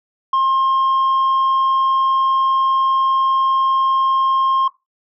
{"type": "tone", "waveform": "sine", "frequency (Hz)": 1065, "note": "C6", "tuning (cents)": 30, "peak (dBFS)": -10, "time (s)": [0.33, 4.68], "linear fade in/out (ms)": 5, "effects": ["noise-tail reverb RT60 0.2 s tail -19 dB re dry", "tanh soft clip ceiling -12 dBFS"]}